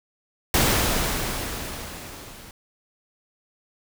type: noise with level ramp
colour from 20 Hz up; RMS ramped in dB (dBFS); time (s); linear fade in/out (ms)
pink; -18 to -44; 0.54-2.51; 2
effects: none